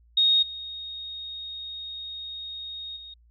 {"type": "tone with level steps", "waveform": "sine", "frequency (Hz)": 3729, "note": "A#7", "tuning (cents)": 0, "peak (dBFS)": [-17, -34, -40], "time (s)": [0.17, 3.14], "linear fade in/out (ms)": 5, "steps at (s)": [0.42, 2.96], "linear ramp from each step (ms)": 10, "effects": ["added 58 Hz sine -55 dBFS peak until 3.3 s"]}